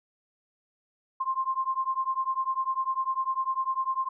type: beating tone pair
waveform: sine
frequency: 1050 / 1060 Hz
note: C6 / C6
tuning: +6 / +22 cents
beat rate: 10 Hz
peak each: -29 / -29 dBFS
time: 1.2-4.09 s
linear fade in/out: 10 ms
effects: none